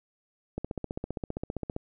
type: click train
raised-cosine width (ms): 2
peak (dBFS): -19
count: 19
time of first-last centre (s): 0.58-1.764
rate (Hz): 15.2
effects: none